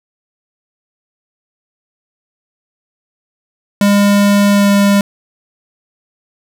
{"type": "tone with pitch glide", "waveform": "square", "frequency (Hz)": [202.5, 201], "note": ["G#3", "G3"], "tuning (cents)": [-43, 44], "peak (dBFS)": -8, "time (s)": [3.81, 5.01], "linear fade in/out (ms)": 2, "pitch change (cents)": -13, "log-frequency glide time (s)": [4.52, 4.7], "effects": []}